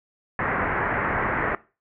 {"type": "low-pass noise", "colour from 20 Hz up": "white", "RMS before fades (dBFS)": -25, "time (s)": [0.39, 1.55], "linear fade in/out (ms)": 2, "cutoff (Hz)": 2000, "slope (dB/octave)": 48, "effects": ["noise-tail reverb RT60 0.3 s tail -18 dB re dry"]}